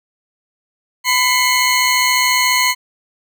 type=tone pair together; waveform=20% pulse; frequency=1006.3 / 2147 Hz; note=B5 / C7; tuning=+32 / +44 cents; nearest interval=octave + minor second; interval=1312 cents; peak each=-10 dBFS; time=1.04-2.75 s; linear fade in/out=50 ms; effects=none